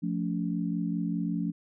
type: chord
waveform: sine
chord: F augmented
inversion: none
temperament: equal with one note detuned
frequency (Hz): 174.61 / 220 / 284.2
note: F3 / A3 / C#4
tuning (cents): 0 / 0 / +43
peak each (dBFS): -30 / -33 / -33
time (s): 0.02-1.52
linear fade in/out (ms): 20
effects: none